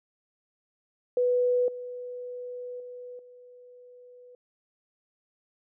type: tone with level steps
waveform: sine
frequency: 493.9 Hz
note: B4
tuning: in tune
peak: -21 / -35 / -39 / -48 dBFS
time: 1.17-4.35 s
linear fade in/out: 2 ms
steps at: 1.68 / 2.8 / 3.19 s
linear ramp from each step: 2 ms
effects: none